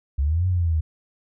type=linear two-way sweep; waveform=sine; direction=up then down; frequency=65.4 to 93.2 to 76.9 Hz; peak=-18 dBFS; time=0.18-0.81 s; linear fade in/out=10 ms; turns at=0.47 s; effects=none